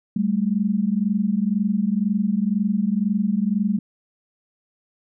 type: tone pair together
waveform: sine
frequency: 194.5 / 216.5 Hz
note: G3 / A3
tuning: -13 / -28 cents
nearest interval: major second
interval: 185 cents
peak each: -21 dBFS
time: 0.16-3.79 s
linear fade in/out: 5 ms
effects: none